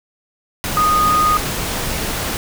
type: tone in noise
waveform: sine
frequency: 1237 Hz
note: D#6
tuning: 10 cents flat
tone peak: -12 dBFS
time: 0.77-1.37 s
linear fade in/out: 0 ms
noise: pink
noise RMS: -22 dBFS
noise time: 0.64-2.37 s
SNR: +7 dB
effects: none